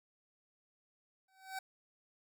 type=tone with exponential growth; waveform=25% pulse; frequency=764 Hz; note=G5; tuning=45 cents flat; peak=-33 dBFS; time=1.28-1.59 s; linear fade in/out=5 ms; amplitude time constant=67 ms; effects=none